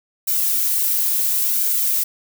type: noise with flanger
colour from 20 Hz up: violet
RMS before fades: -19 dBFS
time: 0.27-2.04 s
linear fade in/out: 10 ms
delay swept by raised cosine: 1.3 to 3.4 ms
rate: 0.73 Hz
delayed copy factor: +0.55
effects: none